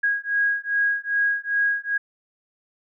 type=beating tone pair; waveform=sine; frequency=1643 / 1645.5 Hz; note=G#6 / G#6; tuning=-19 / -16 cents; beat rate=2.5 Hz; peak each=-23 dBFS; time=0.03-1.98 s; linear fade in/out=10 ms; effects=none